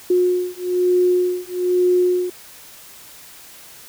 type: beating tone pair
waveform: sine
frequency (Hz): 360 / 361.1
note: F#4 / F#4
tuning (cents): -47 / -42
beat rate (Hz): 1.1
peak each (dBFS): -18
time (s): 0.1-2.3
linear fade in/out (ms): 5
effects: white hiss -42 dBFS RMS until 3.88 s